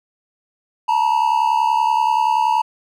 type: tone pair together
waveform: triangle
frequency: 882.5 / 953 Hz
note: A5 / A#5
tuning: +5 / +38 cents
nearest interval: minor second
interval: 133 cents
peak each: -15 dBFS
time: 0.88-2.62 s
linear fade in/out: 10 ms
effects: none